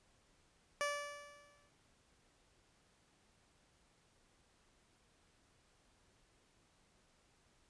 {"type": "tone with exponential decay", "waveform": "15% pulse", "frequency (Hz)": 580, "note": "D5", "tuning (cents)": -22, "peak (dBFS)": -27, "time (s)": [0.81, 1.69], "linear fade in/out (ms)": 0, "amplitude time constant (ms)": 190, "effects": ["pink hiss -72 dBFS RMS until 7.69 s", "resampled to 22050 Hz"]}